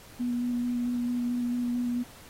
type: tone with vibrato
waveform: sine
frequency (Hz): 242.9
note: B3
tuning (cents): -29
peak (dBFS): -26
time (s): 0.19-2.04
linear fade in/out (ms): 20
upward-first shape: square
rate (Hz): 4.5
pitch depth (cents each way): 10
effects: pink hiss -51 dBFS RMS until 2.29 s + AAC 48 kbps